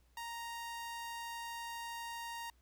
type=tone; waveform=sawtooth; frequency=932.3 Hz; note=A#5; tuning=in tune; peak=-38 dBFS; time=0.17-2.5 s; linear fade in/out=2 ms; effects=added 60 Hz sine -67 dBFS peak until 2.61 s + pink hiss -75 dBFS RMS until 2.61 s